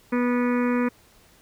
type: harmonic tone with a mistuned harmonic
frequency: 244.6 Hz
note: B3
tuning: 16 cents flat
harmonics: 1 / 2 / 4 / 5 / 6 / 7 / 8 / 9 / 10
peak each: -21 / -27 / -33 / -35 / -37 / -38 / -39 / -40 / -41 dBFS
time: 0.12-0.89 s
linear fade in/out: 10 ms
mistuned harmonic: 7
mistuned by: +19 cents
effects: pink hiss -56 dBFS RMS until 1.41 s